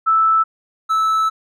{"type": "tone pair in turn", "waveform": ["sine", "triangle"], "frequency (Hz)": [1316, 1309.1], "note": ["E6", "E6"], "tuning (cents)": [-3, -12], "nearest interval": "unison", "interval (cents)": 9, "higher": "first", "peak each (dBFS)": [-11, -12], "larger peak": "first", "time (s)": [[0.06, 0.44], [0.89, 1.3]], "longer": "second", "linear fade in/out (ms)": 20, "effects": []}